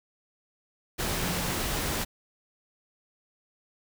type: tone in noise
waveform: sine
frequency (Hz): 178.4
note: F3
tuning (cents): +37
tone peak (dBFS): -36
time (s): 1.17-1.54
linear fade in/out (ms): 20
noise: pink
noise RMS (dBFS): -30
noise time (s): 0.98-2.05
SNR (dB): -9
effects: none